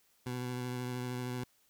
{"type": "tone with vibrato", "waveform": "20% pulse", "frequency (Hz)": 124.6, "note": "B2", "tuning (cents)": 16, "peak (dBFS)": -31, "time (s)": [0.26, 1.44], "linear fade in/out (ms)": 5, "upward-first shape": "triangle", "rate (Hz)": 13, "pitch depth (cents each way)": 22, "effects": ["white hiss -70 dBFS RMS until 1.69 s"]}